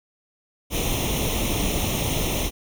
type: noise with comb filter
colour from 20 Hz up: pink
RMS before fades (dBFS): -24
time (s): 0.7-2.51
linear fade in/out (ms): 50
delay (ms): 0.32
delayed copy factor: +0.8
effects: none